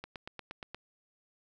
click train, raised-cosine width 0.3 ms, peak -25 dBFS, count 7, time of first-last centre 0.04-0.746 s, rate 8.5 Hz, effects none

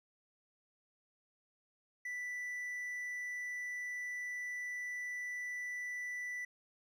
triangle tone, 1975.5 Hz, B6, in tune, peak -37 dBFS, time 2.05-6.45 s, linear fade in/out 5 ms, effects none

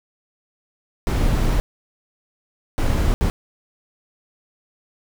brown noise bursts at uneven times, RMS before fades -18 dBFS, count 3, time 1.07-1.6 / 2.78-3.14 / 3.21-3.3 s, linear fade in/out 0 ms, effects none

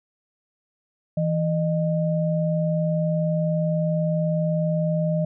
sine tone pair together, 163.8 / 611.9 Hz, E3 / D#5, -11 / -29 cents, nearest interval octave + major seventh, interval 2282 cents, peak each -21 / -25 dBFS, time 1.17-5.25 s, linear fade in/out 5 ms, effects none

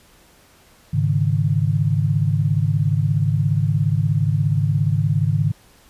sine chord, Ab suspended fourth, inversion none, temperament equal, 103.83 / 138.59 / 155.56 Hz, Ab2 / Db3 / Eb3, 0 / 0 / 0 cents, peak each -20 dBFS, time 0.93-5.52 s, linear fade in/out 10 ms, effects pink hiss -52 dBFS RMS until 5.89 s + resampled to 32000 Hz

